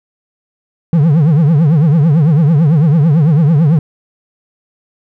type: tone with vibrato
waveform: triangle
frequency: 154.6 Hz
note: D#3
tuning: 11 cents flat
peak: -4 dBFS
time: 0.93-3.79 s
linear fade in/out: 2 ms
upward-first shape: triangle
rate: 9 Hz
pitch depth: 230 cents each way
effects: none